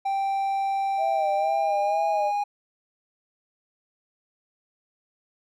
triangle tone with pitch glide, 784 to 819.7 Hz, G5 to G#5, 0 to -23 cents, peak -21 dBFS, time 0.05-2.44 s, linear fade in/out 10 ms, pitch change +77 cents, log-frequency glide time 1.29-2.11 s
sine tone with vibrato, 632 Hz, D#5, 27 cents sharp, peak -25 dBFS, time 0.97-2.32 s, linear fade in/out 50 ms, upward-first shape sine, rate 2.1 Hz, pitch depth 83 cents each way
effects none

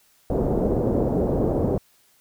white low-pass noise, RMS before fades -22 dBFS, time 0.3-1.78 s, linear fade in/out 2 ms, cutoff 540 Hz, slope 24 dB/octave, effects white hiss -60 dBFS RMS until 2.2 s

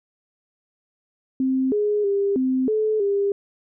sine tone with pitch steps, 262.3 / 416.8 / 399.3 / 259.5 / 432.2 / 400.7 Hz, C4 / G#4 / G4 / C4 / A4 / G4, +4 / +6 / +32 / -14 / -31 / +38 cents, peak -18 dBFS, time 1.4-3.32 s, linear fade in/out 2 ms, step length 320 ms, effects none

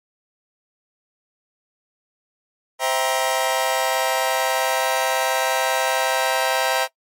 sawtooth chord, C dominant seventh, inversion none, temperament just, 523.3 / 654.1 / 784.9 / 941.9 Hz, C5 / E5 / G5 / Bb5, 0 / -14 / +2 / +18 cents, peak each -21 / -20 / -20 / -20 dBFS, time 2.79-6.88 s, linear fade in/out 50 ms, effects noise-tail reverb RT60 0.1 s tail -19 dB re dry + MP3 64 kbps

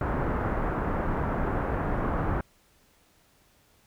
pink low-pass noise, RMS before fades -28 dBFS, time 0.01-2.41 s, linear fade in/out 2 ms, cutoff 1500 Hz, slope 24 dB/octave, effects pink hiss -63 dBFS RMS until 3.86 s

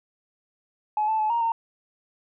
sine tone with pitch steps, 850 / 877 / 860 / 936 / 915 Hz, G#5 / A5 / A5 / A#5 / A#5, +40 / -6 / -40 / +7 / -32 cents, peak -20 dBFS, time 0.97-1.52 s, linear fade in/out 2 ms, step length 110 ms, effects tanh soft clip ceiling -16 dBFS

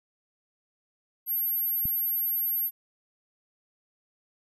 sine tone, 12590 Hz, G9, 6 cents sharp, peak -25 dBFS, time 1.26-2.71 s, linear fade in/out 50 ms
click, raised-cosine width 5 ms, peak -23 dBFS, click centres 1.855 s
effects none

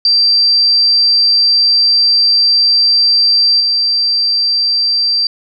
sine tone with level steps, 4699 Hz, D8, in tune, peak -7 / -10 dBFS, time 0.05-5.27 s, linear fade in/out 2 ms, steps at 3.6 s, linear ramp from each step 5 ms, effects none

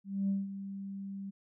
sine tone with ADSR envelope, 196.4 Hz, G3, 4 cents sharp, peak -26 dBFS, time 0.04-1.31 s, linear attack 250 ms, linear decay 180 ms, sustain -12 dB, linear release 18 ms, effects tanh soft clip ceiling -24 dBFS

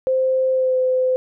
sine tone with pitch glide, 521 to 512.6 Hz, C5 to C5, -7 to -36 cents, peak -15 dBFS, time 0.07-1.16 s, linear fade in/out 0 ms, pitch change -29 cents, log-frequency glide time 0.52-0.77 s, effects none

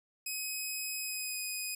10% pulse tone with pitch glide, 2532 to 2500 Hz, D#7 to D#7, +30 to +8 cents, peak -27 dBFS, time 0.26-1.75 s, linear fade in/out 5 ms, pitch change -22 cents, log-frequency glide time 1-1.37 s, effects none

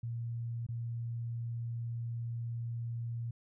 sine tone with dropouts, 117.1 Hz, A#2, 8 cents sharp, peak -35 dBFS, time 0.03-3.31 s, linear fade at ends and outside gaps 5 ms, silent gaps 0.666-0.687 s, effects none

